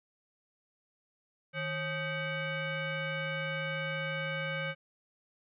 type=tone with frequency modulation; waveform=sine; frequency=855 Hz; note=A5; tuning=50 cents flat; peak=-32 dBFS; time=1.53-4.75 s; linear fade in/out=50 ms; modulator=699 Hz; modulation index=2.6; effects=none